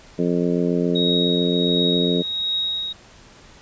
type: harmonic tone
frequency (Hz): 87.31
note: F2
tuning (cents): 0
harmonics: 2 / 3 / 4 / 5 / 6 / 7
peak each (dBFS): -22 / -23 / -25 / -24 / -32 / -31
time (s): 0.18-2.23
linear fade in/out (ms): 20
type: tone with tremolo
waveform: sine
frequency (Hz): 3782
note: A#7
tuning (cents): +24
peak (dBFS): -19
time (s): 0.95-2.93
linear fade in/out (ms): 10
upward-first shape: triangle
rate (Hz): 1.4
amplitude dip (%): 55
effects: pink hiss -47 dBFS RMS until 3.61 s + resampled to 16000 Hz